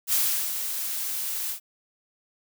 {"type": "noise with ADSR envelope", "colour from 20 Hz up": "blue", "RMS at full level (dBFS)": -22, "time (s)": [0.07, 1.6], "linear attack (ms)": 58, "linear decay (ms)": 370, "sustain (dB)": -8, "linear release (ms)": 92, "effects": []}